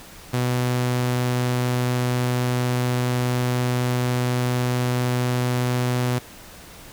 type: tone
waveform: sawtooth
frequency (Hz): 124.2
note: B2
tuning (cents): +10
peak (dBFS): -16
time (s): 0.33-6.19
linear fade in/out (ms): 10
effects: pink hiss -43 dBFS RMS until 6.92 s